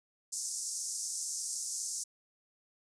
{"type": "band-pass noise", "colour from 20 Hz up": "pink", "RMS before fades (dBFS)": -38, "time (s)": [0.32, 2.04], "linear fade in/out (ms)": 10, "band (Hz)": [5500, 9400], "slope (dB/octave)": 48, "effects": []}